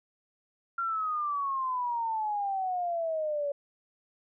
sine exponential sweep, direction down, 1385 to 564 Hz, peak -28 dBFS, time 0.78-3.52 s, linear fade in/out 5 ms, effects none

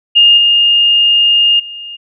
sine tone with level steps, 2830 Hz, F7, 22 cents sharp, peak -3 / -6 / -24 dBFS, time 0.15-1.97 s, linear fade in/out 20 ms, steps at 0.37 / 1.59 s, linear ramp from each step 10 ms, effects none

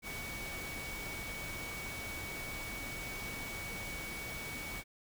sine tone in noise, 2250 Hz, C#7, 25 cents sharp, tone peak -43 dBFS, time 0.02-4.84 s, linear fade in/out 50 ms, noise pink, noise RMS -44 dBFS, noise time 0.02-4.84 s, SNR -2 dB, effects none

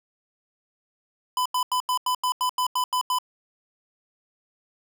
square tone bursts, 1004 Hz, B5, 28 cents sharp, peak -22 dBFS, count 11, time 1.37-3.186 s, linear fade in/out 2 ms, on 86 ms, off 87 ms, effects none

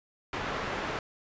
white low-pass noise, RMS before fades -34 dBFS, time 0.33-0.99 s, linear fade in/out 2 ms, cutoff 1600 Hz, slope 12 dB/octave, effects resampled to 16000 Hz

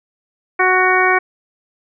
harmonic tone with a mistuned harmonic, 370 Hz, F#4, in tune, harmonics 1 / 2 / 3 / 4 / 5 / 6, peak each -18 / -18 / -18 / -18 / -18 / -18 dBFS, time 0.59-1.19 s, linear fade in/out 10 ms, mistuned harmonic 6, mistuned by +23 cents, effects none

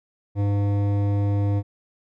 triangle tone with hard clipping, 101.2 Hz, G#2, 44 cents flat, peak -21 dBFS, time 0.35-1.63 s, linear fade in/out 50 ms, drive 17 dB, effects none

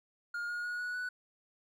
triangle tone with pitch steps, 1419 / 1434.7 / 1450.5 / 1466.5 / 1482.7 Hz, F6 / F6 / F#6 / F#6 / F#6, +27 / +46 / -35 / -16 / +3 cents, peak -33 dBFS, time 0.34-1.09 s, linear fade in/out 5 ms, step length 150 ms, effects none

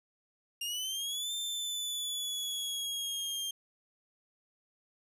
sawtooth linear two-way sweep, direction up then down, 2794 to 3580 to 3188 Hz, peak -31 dBFS, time 0.61-3.51 s, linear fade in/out 5 ms, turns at 1.33 s, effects resampled to 32000 Hz

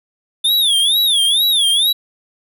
square tone with vibrato, 3520 Hz, A7, in tune, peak -12 dBFS, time 0.44-1.93 s, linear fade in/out 10 ms, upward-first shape sine, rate 2.2 Hz, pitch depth 180 cents each way, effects none

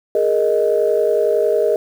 sine chord, Ab suspended second, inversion none, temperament equal, 415.3 / 466.2 / 622.3 Hz, Ab4 / Bb4 / Eb5, 0 / 0 / 0 cents, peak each -17 dBFS, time 0.15-1.76 s, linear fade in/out 2 ms, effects tanh soft clip ceiling -4 dBFS + 7-bit

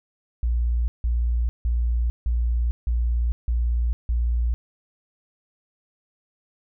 sine tone bursts, 59 Hz, A#1, 22 cents sharp, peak -19 dBFS, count 7, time 0.43-4.54 s, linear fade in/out 0 ms, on 450 ms, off 160 ms, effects none

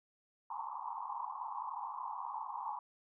white band-pass noise, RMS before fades -42 dBFS, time 0.5-2.79 s, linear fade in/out 2 ms, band 820 to 1100 Hz, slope 96 dB/octave, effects none

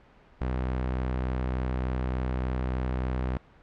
sawtooth tone, 63.4 Hz, B1, 46 cents sharp, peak -23 dBFS, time 0.41-3.37 s, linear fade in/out 0 ms, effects pink hiss -56 dBFS RMS until 3.62 s + low-pass 2000 Hz 12 dB/octave

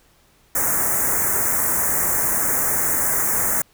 white band-stop noise, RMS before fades -20 dBFS, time 0.55-3.62 s, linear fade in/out 5 ms, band 2000 to 6500 Hz, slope 48 dB/octave, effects pink hiss -57 dBFS RMS until 3.73 s

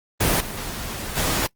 pink noise with level steps, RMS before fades -19 / -31 / -22 dBFS, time 0.2-1.47 s, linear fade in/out 10 ms, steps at 0.4 / 1.16 s, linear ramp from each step 10 ms, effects noise-tail reverb RT60 0.1 s tail -22 dB re dry + Opus 24 kbps

